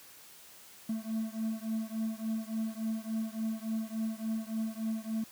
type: beating tone pair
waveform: triangle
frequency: 220 / 223.5 Hz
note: A3 / A3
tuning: 0 / +27 cents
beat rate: 3.5 Hz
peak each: -33 / -34 dBFS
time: 0.89-5.24 s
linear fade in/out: 5 ms
effects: white hiss -54 dBFS RMS until 5.31 s + high-pass 80 Hz 12 dB/octave